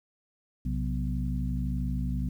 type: harmonic tone with a mistuned harmonic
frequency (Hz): 61.74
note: B1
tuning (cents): 0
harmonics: 1 / 2 / 3 / 4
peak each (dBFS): -30 / -33 / -35 / -36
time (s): 0.65-2.29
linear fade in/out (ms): 5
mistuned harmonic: 2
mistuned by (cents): +130
effects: 10-bit